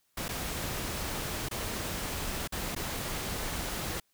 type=noise with dropouts; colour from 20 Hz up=pink; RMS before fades=-35 dBFS; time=0.17-4 s; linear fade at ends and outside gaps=5 ms; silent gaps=0.283-0.289 / 1.487-1.511 / 2.476-2.522 / 2.75-2.762 s; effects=white hiss -73 dBFS RMS until 4.13 s